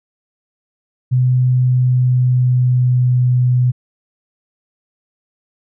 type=tone with pitch glide; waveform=sine; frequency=126.6 to 124.93 Hz; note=B2 to B2; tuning=+43 to +20 cents; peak=-10 dBFS; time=1.11-3.72 s; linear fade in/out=20 ms; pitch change=-23 cents; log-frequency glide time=1.47-3.2 s; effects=none